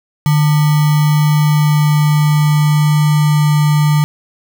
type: tone with sample-and-hold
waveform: sine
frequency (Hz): 150.1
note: D3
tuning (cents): +38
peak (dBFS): -8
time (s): 0.26-4.04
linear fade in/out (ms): 0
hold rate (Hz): 1050
effects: none